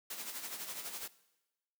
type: noise with tremolo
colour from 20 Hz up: white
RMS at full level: -41 dBFS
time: 0.1-1.08 s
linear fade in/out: 5 ms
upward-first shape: sine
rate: 12 Hz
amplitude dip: 55%
effects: noise-tail reverb RT60 1.0 s tail -19 dB re dry + high-pass 200 Hz 12 dB/octave